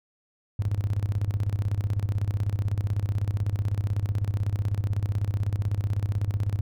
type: tone with tremolo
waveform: triangle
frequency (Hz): 101.1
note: G#2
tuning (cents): -46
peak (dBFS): -17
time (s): 0.59-6.61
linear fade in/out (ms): 5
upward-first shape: square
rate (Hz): 16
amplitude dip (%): 80
effects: tanh soft clip ceiling -19 dBFS